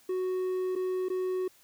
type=tone with dropouts; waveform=triangle; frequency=370 Hz; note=F#4; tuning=in tune; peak=-26 dBFS; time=0.09-1.48 s; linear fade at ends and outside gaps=5 ms; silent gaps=0.754-0.76 / 1.086-1.1 s; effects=white hiss -61 dBFS RMS until 1.63 s